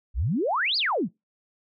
sine exponential two-way sweep, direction up then down, 47.5 to 5120 to 139.4 Hz, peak -22 dBFS, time 0.14-1.09 s, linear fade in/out 50 ms, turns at 0.77 s, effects noise-tail reverb RT60 0.2 s tail -25 dB re dry

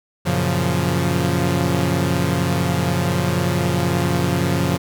sawtooth chord, Gb major seventh, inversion none, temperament equal, 92.5 / 116.54 / 138.59 / 174.61 Hz, Gb2 / Bb2 / Db3 / F3, 0 / 0 / 0 / 0 cents, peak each -20 / -22 / -18 / -17 dBFS, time 0.25-4.78 s, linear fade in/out 20 ms, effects none

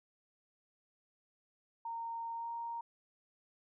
sine tone with pitch glide, 922 to 931.1 Hz, A#5 to A#5, -19 to -2 cents, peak -38 dBFS, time 1.85-2.81 s, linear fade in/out 5 ms, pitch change +17 cents, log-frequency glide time 2.34-2.49 s, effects none

